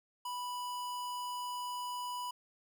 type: tone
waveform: square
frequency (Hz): 986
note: B5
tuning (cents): -3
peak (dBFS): -38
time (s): 0.25-2.31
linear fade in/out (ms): 5
effects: none